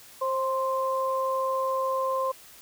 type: tone pair together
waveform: sine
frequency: 529.5 / 1046.5 Hz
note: C5 / C6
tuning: +21 / 0 cents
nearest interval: octave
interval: 1179 cents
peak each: -27 dBFS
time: 0.21-2.32 s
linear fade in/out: 10 ms
effects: white hiss -50 dBFS RMS until 2.61 s